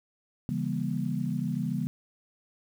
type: chord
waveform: sine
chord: C# diminished seventh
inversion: none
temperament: just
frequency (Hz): 138.59 / 166.31 / 199.57 / 239.5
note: C#3 / E3 / G3 / Bb3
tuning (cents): 0 / +16 / +31 / +47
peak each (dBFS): -33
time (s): 0.49-1.87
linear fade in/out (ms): 0
effects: 9-bit

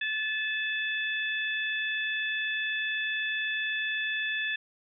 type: harmonic tone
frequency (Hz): 868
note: A5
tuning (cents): -24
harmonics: 2 / 3 / 4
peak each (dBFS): -30 / -34 / -36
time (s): 0.01-4.56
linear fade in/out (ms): 5
effects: none

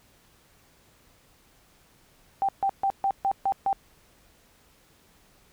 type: tone bursts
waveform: sine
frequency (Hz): 784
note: G5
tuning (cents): 0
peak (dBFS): -21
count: 7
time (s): 2.42-3.729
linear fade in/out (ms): 0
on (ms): 67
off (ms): 140
effects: pink hiss -60 dBFS RMS until 5.52 s

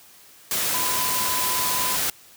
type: tone in noise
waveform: sine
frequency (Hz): 1006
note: B5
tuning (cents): +32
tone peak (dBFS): -28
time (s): 0.74-1.96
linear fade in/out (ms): 2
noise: white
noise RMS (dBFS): -24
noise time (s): 0.51-2.1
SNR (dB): -7
effects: white hiss -50 dBFS RMS until 2.36 s + high-pass 60 Hz 12 dB/octave

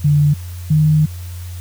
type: tone pair in turn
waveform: sine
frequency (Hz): 146.83 / 153.54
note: D3 / D#3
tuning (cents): 0 / -23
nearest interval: minor second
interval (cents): 77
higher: second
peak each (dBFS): -9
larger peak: neither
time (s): 0.04-0.34 / 0.7-1.06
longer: second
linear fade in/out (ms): 10
effects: added 88 Hz sine -26 dBFS peak until 1.6 s + white hiss -41 dBFS RMS until 1.6 s

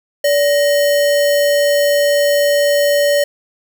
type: tone with sample-and-hold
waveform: sine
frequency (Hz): 576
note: D5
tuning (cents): -34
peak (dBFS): -10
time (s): 0.24-3.24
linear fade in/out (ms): 5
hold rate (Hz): 2450
effects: none

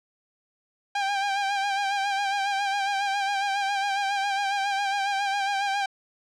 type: tone with vibrato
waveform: sawtooth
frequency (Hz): 796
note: G5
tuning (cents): +26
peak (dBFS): -20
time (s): 0.95-5.86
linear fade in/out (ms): 5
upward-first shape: sine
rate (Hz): 7.3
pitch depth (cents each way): 45
effects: low-pass 5000 Hz 12 dB/octave

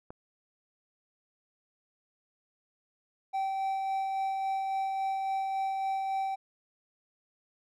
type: click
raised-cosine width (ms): 1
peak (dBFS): -29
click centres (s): 0.105
type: tone with tremolo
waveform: triangle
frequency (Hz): 774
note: G5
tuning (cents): -22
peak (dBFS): -26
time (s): 3.33-6.36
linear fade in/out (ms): 20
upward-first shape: sine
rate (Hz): 3.6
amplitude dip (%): 25
effects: none

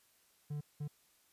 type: tone bursts at uneven times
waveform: triangle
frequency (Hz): 147.5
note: D3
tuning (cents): +8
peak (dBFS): -35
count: 2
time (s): 0.5-0.61 / 0.8-0.88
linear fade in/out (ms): 10
effects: white hiss -70 dBFS RMS until 1.32 s + resampled to 32000 Hz

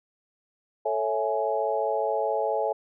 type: chord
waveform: sine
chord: A major seventh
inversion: none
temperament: equal with one note detuned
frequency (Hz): 440 / 554.4 / 659.3 / 836.4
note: A4 / C#5 / E5 / G#5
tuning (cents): 0 / 0 / 0 / +12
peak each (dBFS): -29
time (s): 0.85-2.73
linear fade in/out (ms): 10
effects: none

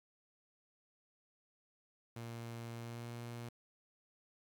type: tone with pitch glide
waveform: sawtooth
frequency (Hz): 116.54 to 118.51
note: A#2 to A#2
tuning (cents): 0 to +29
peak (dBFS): -40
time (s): 2.16-3.49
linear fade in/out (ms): 5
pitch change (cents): +29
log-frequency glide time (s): 2.75-3.08
effects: 11-bit

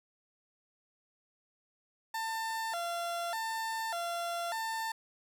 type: tone with vibrato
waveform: 30% pulse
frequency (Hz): 784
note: G5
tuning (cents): 0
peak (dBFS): -31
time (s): 2.14-4.92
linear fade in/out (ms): 5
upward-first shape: square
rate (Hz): 0.84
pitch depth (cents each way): 230
effects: none

